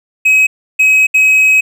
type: tone bursts at uneven times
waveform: triangle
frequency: 2545 Hz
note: D#7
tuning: 39 cents sharp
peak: -4 dBFS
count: 3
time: 0.25-0.47 / 0.79-1.07 / 1.14-1.61 s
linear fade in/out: 10 ms
effects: none